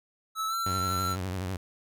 square tone with pitch glide, 1306 to 1348.9 Hz, E6 to E6, -17 to +39 cents, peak -29 dBFS, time 0.35-1.17 s, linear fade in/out 50 ms, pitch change +56 cents, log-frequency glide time 0.48-0.54 s
sawtooth tone with vibrato, 92.9 Hz, F#2, 7 cents sharp, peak -27 dBFS, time 0.66-1.57 s, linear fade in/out 5 ms, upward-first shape triangle, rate 12 Hz, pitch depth 110 cents each way
effects none

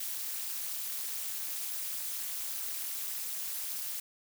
blue noise with amplitude modulation, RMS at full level -33 dBFS, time 0-4 s, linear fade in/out 5 ms, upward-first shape sine, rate 238 Hz, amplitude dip 95%, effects none

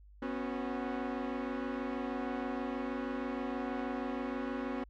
sawtooth chord, B suspended second, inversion none, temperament equal with one note detuned, 246.9 / 273.2 / 370 Hz, B3 / C#4 / F#4, 0 / -25 / 0 cents, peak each -34 / -34 / -39 dBFS, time 0.22-4.84 s, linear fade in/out 5 ms, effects added 50 Hz sine -54 dBFS peak until 4.89 s + low-pass 2000 Hz 12 dB/octave

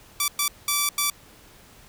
5% pulse tone bursts at uneven times, 1160 Hz, D6, 22 cents flat, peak -9 dBFS, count 4, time 0.2-0.28 / 0.39-0.48 / 0.68-0.89 / 0.98-1.1 s, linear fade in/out 2 ms, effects pink hiss -51 dBFS RMS until 1.88 s

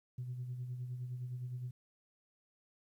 sine tone with tremolo, 124.8 Hz, B2, 19 cents sharp, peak -36 dBFS, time 0.18-1.71 s, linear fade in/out 5 ms, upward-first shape sine, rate 9.7 Hz, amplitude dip 50%, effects tanh soft clip ceiling -34 dBFS + 12-bit

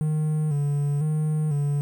triangle tone with vibrato, 148.9 Hz, D3, 24 cents sharp, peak -19 dBFS, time 0.01-1.81 s, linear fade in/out 0 ms, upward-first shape square, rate 1 Hz, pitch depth 59 cents each way, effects 8-bit

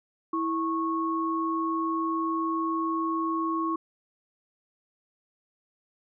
sine tone pair together, 327 / 1100 Hz, E4 / C#6, -14 / -14 cents, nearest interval octave + major sixth, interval 2100 cents, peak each -28 dBFS, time 0.33-3.76 s, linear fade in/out 5 ms, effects none

